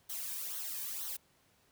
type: noise with flanger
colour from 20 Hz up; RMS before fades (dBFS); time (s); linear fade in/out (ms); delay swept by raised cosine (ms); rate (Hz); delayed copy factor
blue; -40; 0.09-1.17; 10; 0.4 to 1.5; 2.1; -0.65
effects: pink hiss -69 dBFS RMS until 1.71 s + high-pass 60 Hz 12 dB/octave